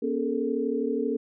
sine tone cluster, 241.1 / 279.6 / 420.7 / 453.3 Hz, B3 / C#4 / G#4 / A#4, -41 / +15 / +22 / -48 cents, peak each -30 dBFS, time 0.02-1.17 s, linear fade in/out 10 ms, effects none

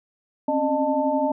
sine tone cluster, 262.8 / 274.6 / 609 / 885 Hz, C4 / C#4 / D#5 / A5, +8 / -16 / -37 / +10 cents, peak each -28 / -25 / -23 / -25 dBFS, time 0.48-1.32 s, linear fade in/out 5 ms, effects none

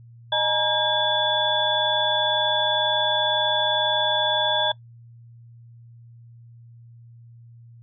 sine tone cluster, 616 / 845 / 947 / 1615 / 3442 Hz, D#5 / G#5 / A#5 / G#6 / A7, -17 / +30 / +27 / -49 / -39 cents, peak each -26 / -28 / -27 / -29 / -22 dBFS, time 0.32-4.72 s, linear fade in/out 5 ms, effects noise-tail reverb RT60 0.1 s tail -21 dB re dry + added 117 Hz sine -44 dBFS peak until 7.82 s

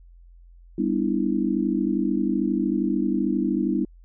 sine chord, E minor seventh, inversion first, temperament just, 197.78 / 247.2 / 296.7 / 329.6 Hz, G3 / B3 / D4 / E4, +16 / +2 / +18 / 0 cents, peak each -26 dBFS, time 0.78-3.85 s, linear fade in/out 5 ms, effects added 43 Hz sine -46 dBFS peak until 4.04 s

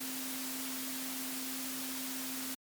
sine tone in noise, 261.6 Hz, C4, in tune, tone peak -42 dBFS, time 0-2.55 s, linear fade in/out 10 ms, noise white, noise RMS -40 dBFS, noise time 0-2.55 s, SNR -5 dB, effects high-pass 150 Hz 12 dB/octave + MP3 96 kbps

